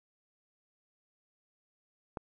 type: click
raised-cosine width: 1 ms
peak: -23 dBFS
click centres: 2.172 s
effects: none